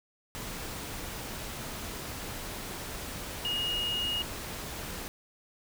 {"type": "tone in noise", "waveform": "sine", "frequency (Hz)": 2867, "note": "F7", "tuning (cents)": 45, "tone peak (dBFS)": -29, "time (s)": [3.45, 4.22], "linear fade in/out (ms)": 0, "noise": "pink", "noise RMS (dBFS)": -39, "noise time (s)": [0.35, 5.08], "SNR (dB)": 7, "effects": []}